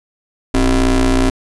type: ring-modulated tone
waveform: 35% pulse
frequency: 118.8 Hz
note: A#2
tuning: 33 cents sharp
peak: -6 dBFS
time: 0.54-1.3 s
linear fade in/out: 5 ms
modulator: 147 Hz
effects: resampled to 24000 Hz + 7-bit